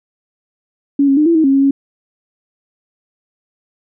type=tone with pitch steps; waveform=sine; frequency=281.1 / 273.4 / 302.6 / 335.6 / 317.4 / 271.6 / 273.7 / 275.8 Hz; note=C#4 / C#4 / D#4 / E4 / D#4 / C#4 / C#4 / C#4; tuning=+24 / -24 / -48 / +31 / +35 / -35 / -22 / -9 cents; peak=-8 dBFS; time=0.99-1.71 s; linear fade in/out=5 ms; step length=90 ms; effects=none